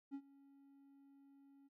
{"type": "tone with ADSR envelope", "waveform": "triangle", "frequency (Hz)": 277.2, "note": "C#4", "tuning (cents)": 0, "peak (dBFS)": -40, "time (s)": [0.11, 1.69], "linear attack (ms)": 34, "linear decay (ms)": 65, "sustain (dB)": -21, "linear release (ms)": 26, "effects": []}